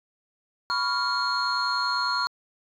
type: tone cluster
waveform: sine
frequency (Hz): 988 / 1118 / 1398 / 4281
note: B5 / C#6 / F6 / C8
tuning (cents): 0 / +14 / +1 / +39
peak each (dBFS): -28 / -29 / -27 / -27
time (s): 0.7-2.27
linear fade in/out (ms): 0
effects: tanh soft clip ceiling -17 dBFS